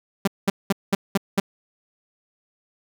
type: tone bursts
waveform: sawtooth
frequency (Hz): 197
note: G3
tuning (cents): +9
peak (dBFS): -12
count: 6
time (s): 0.25-1.4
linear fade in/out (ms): 5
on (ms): 25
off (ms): 200
effects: none